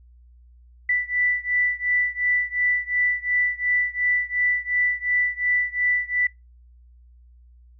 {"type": "beating tone pair", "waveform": "sine", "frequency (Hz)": [1975.5, 1978.3], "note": ["B6", "B6"], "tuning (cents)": [0, 2], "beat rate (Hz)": 2.8, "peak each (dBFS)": [-23, -24], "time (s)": [0.89, 6.27], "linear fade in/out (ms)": 5, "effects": ["noise-tail reverb RT60 0.2 s tail -22 dB re dry", "added 60 Hz sine -48 dBFS peak until 7.79 s"]}